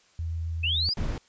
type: tone with vibrato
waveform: sine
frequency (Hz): 82.41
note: E2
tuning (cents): 0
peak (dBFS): -28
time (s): 0.19-0.89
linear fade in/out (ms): 0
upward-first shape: sine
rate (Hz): 7.7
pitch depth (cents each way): 9
type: linear sweep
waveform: sine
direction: up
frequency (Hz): 2534 to 5070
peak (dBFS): -24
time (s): 0.63-0.94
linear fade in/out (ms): 10
type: noise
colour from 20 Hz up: brown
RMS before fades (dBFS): -29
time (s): 0.97-1.18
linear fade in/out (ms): 2
effects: white hiss -61 dBFS RMS until 1.28 s + resampled to 16000 Hz